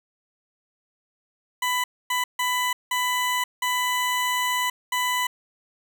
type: tone bursts at uneven times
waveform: 20% pulse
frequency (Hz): 996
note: B5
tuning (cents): +14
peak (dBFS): -17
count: 6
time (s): 1.62-1.84 / 2.1-2.24 / 2.39-2.73 / 2.91-3.44 / 3.62-4.7 / 4.92-5.27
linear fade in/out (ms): 5
effects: none